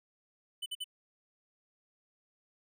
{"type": "tone bursts", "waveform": "square", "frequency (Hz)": 3000, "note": "F#7", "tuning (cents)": 23, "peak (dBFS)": -36, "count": 3, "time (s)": [0.62, 0.843], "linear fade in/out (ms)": 10, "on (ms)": 41, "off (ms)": 50, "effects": []}